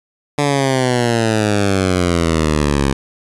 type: exponential sweep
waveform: 10% pulse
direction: down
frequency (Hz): 146.83 to 67.5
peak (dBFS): -5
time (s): 0.38-2.93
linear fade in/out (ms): 5
effects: resampled to 24000 Hz